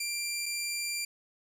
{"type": "tone pair in turn", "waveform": "15% pulse", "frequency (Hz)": [2372, 2372], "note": ["D7", "D7"], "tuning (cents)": [17, 17], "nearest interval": "unison", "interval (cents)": 0, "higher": "neither", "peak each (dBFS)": -25, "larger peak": "neither", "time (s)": [[0, 0.46], [0.46, 1.05]], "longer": "second", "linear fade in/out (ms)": 5, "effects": []}